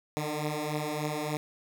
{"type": "beating tone pair", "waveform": "10% pulse", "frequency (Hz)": [148.6, 152], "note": ["D3", "D#3"], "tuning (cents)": [21, -40], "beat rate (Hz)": 3.4, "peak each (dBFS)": [-27, -24], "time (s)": [0.17, 1.37], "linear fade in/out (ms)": 0, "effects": []}